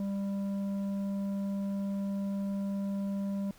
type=tone with tanh clipping; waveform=sine; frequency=198 Hz; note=G3; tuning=18 cents sharp; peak=-32 dBFS; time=0-3.51 s; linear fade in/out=2 ms; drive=8 dB; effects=pink hiss -59 dBFS RMS until 3.58 s